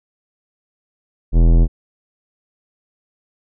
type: tone with tanh clipping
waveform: sine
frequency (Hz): 41.77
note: E1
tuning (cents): +24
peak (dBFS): -10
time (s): 1.32-1.68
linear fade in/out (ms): 50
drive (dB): 18
effects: none